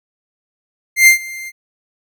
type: tone with ADSR envelope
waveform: 45% pulse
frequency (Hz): 2098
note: C7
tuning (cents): +4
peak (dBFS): -3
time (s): 0.96-1.52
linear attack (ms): 110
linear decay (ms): 110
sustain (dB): -23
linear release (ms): 41
effects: none

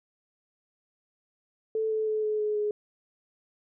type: tone with pitch steps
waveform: sine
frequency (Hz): 440 / 435.7 / 431.4 / 427.2 / 423.1 / 418.9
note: A4 / A4 / A4 / G#4 / G#4 / G#4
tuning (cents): 0 / -17 / -34 / +49 / +32 / +15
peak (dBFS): -25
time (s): 1.75-2.71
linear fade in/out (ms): 2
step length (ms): 160
effects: none

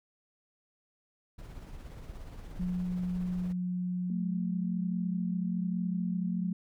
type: noise with tremolo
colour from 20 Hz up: brown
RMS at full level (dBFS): -42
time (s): 1.38-3.53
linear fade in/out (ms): 10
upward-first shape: triangle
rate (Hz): 17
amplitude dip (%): 45
type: tone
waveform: sine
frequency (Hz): 180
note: F#3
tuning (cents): -47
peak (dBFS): -30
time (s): 2.59-6.53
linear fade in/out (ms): 10
type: tone with vibrato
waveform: sine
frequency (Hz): 217.4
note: A3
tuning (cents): -21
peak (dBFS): -35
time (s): 4.1-6.53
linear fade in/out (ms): 2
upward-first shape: square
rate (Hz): 3.7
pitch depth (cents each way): 46
effects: none

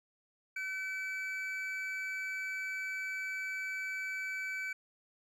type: tone pair together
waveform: triangle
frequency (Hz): 1520 / 2300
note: F#6 / D7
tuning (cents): +46 / -37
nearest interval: perfect fifth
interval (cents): 717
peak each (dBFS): -38 / -36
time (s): 0.56-4.73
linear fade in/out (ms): 5
effects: none

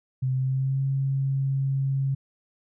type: tone with pitch glide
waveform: sine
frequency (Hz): 130 to 135.91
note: C3 to C#3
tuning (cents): -11 to -34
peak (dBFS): -22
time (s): 0.22-2.15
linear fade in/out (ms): 10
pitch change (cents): +77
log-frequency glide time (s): 0.34-0.83
effects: none

